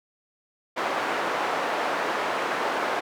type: band-pass noise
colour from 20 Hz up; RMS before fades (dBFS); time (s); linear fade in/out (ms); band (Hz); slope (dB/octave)
white; -27; 0.76-3.01; 20; 400 to 1200; 12
effects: none